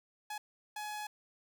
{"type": "tone bursts at uneven times", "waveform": "sawtooth", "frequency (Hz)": 843, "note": "G#5", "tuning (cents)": 26, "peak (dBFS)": -35, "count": 2, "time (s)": [[0.3, 0.38], [0.76, 1.07]], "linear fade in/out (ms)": 5, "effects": []}